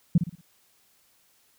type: tone with echo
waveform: sine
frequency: 170 Hz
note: F3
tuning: 46 cents flat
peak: -13 dBFS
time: 0.15-0.18 s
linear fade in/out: 5 ms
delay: 58 ms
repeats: 4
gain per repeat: -9 dB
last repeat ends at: 0.412 s
effects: tanh soft clip ceiling -9 dBFS + white hiss -64 dBFS RMS until 1.58 s